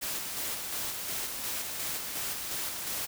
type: noise with tremolo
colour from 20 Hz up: white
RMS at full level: -34 dBFS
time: 0.01-3.07 s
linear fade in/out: 20 ms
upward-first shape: square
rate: 2.8 Hz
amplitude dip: 30%
effects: none